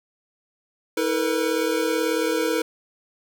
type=tone cluster; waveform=square; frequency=321.4 / 451.2 / 489.5 Hz; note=E4 / A4 / B4; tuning=-44 / +44 / -15 cents; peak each=-26 dBFS; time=0.97-2.62 s; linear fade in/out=5 ms; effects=none